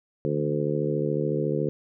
harmonic tone with a mistuned harmonic, 73.9 Hz, D2, 11 cents sharp, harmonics 2 / 3 / 4 / 5 / 6 / 7, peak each -28 / -34 / -32 / -30 / -29 / -32 dBFS, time 0.25-1.69 s, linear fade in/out 0 ms, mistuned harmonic 2, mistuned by +26 cents, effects none

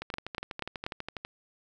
two click trains, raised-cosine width 0.3 ms, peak -16 / -20 dBFS, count 4 / 16, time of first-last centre 0.14-0.865 / 0.02-1.25 s, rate 4.14 / 12.2 Hz, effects none

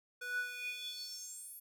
square tone with high-pass filter sweep, 492.1 Hz, B4, 6 cents flat, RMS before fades -43 dBFS, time 0.21-1.6 s, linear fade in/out 10 ms, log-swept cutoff 1100 to 12000 Hz, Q 7.2, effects none

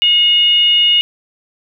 sine tone with frequency modulation, 2875 Hz, F7, 50 cents sharp, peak -8 dBFS, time 0.02-1.01 s, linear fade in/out 0 ms, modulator 698 Hz, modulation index 0.31, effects none

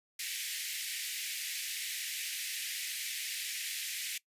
pink high-pass noise, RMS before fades -38 dBFS, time 0.19-4.18 s, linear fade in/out 5 ms, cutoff 1900 Hz, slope 48 dB/octave, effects noise-tail reverb RT60 0.1 s tail -21 dB re dry + resampled to 32000 Hz

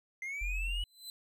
triangle linear sweep, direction up, 2067 to 2960 Hz, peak -35 dBFS, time 0.22-0.84 s, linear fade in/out 2 ms
sine tone, 43.55 Hz, F1, 4 cents flat, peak -33 dBFS, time 0.41-0.84 s, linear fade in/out 10 ms
sawtooth tone with exponential growth, 4035 Hz, B7, 36 cents sharp, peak -37 dBFS, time 0.81-1.1 s, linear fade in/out 1 ms, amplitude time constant 63 ms
effects none

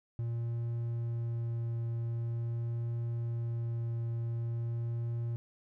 triangle tone with vibrato, 116.8 Hz, A#2, 4 cents sharp, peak -30 dBFS, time 0.19-5.36 s, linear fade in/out 0 ms, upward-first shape triangle, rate 0.45 Hz, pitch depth 9 cents each way, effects none

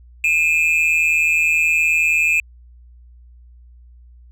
triangle tone pair together, 2437 / 2596 Hz, D#7 / E7, -37 / -27 cents, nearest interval minor second, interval 110 cents, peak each -15 dBFS, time 0.24-2.4 s, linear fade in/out 2 ms, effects added 60 Hz sine -42 dBFS peak until 4.31 s

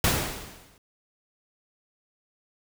pink noise with exponential decay, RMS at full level -20 dBFS, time 0.04-0.78 s, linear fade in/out 2 ms, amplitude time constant 160 ms, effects none

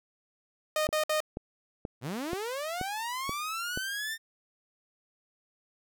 sawtooth tone bursts, 616 Hz, D#5, 17 cents flat, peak -22 dBFS, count 3, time 0.76-1.204 s, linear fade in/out 2 ms, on 110 ms, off 57 ms
click train, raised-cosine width 2 ms, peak -21 dBFS, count 7, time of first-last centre 0.89-3.775 s, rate 2.08 Hz
sawtooth linear sweep, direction up, 106.2 to 1823 Hz, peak -29 dBFS, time 2.01-4.18 s, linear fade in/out 50 ms
effects none

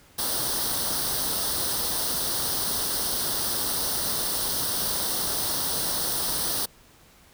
white noise with comb filter, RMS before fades -27 dBFS, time 0.18-6.66 s, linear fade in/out 10 ms, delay 0.21 ms, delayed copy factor +0.75, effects pink hiss -55 dBFS RMS until 7.33 s

